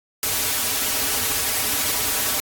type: noise with comb filter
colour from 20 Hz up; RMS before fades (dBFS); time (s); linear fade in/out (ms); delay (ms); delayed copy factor
white; -22; 0.23-2.4; 0; 5.7; -1
effects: AAC 64 kbps